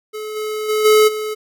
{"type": "tone with level steps", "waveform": "square", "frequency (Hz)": 429.3, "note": "A4", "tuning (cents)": -43, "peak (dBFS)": [-26, -22, -16, -9, -22], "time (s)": [0.13, 1.35], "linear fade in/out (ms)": 20, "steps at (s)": [0.35, 0.68, 0.84, 1.07], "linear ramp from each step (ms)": 20, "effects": []}